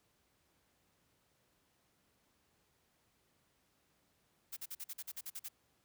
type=noise bursts; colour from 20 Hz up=blue; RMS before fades=-44 dBFS; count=11; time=4.52-5.487 s; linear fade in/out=10 ms; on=47 ms; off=45 ms; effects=pink hiss -75 dBFS RMS until 5.84 s + high-pass 60 Hz 12 dB/octave